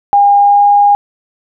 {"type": "tone with pitch glide", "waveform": "sine", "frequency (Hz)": [809, 815.1], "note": ["G#5", "G#5"], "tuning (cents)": [-46, -33], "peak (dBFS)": -4, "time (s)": [0.13, 0.95], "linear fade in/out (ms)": 0, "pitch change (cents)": 13, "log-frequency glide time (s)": [0.38, 0.65], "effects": []}